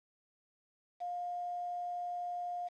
sine tone with quantisation, 708 Hz, F5, 23 cents sharp, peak -36 dBFS, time 1-2.69 s, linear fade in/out 20 ms, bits 9, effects low-pass 4000 Hz 12 dB/octave

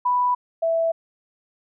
sine tone pair in turn, 988 / 659.4 Hz, B5 / E5, 0 / 0 cents, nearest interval perfect fifth, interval 700 cents, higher first, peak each -17 / -18 dBFS, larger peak first, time 0.05-0.35 / 0.62-0.92 s, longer neither, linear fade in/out 10 ms, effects none

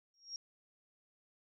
sine tone with exponential growth, 5588 Hz, F8, in tune, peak -37 dBFS, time 0.14-0.36 s, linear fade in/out 1 ms, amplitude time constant 47 ms, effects none

